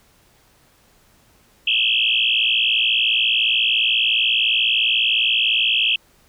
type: tone with frequency modulation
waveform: sine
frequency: 2934 Hz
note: F#7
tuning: 15 cents flat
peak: -15 dBFS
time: 1.67-5.96 s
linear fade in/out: 5 ms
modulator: 57.1 Hz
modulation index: 6.4
effects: pink hiss -56 dBFS RMS until 6.28 s